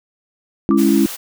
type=chord; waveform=sine; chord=C# minor; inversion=second; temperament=just; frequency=207.9 / 277.2 / 332.6 Hz; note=G#3 / C#4 / E4; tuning=+2 / 0 / +16 cents; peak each=-15 dBFS; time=0.69-1.06 s; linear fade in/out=0 ms
type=tone with exponential decay; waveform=sine; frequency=1174.7 Hz; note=D6; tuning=in tune; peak=-19 dBFS; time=0.71-0.9 s; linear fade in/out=0 ms; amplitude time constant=41 ms
type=high-pass noise; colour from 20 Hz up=white; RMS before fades=-29 dBFS; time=0.77-1.17 s; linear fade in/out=20 ms; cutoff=490 Hz; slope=12 dB/octave
effects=none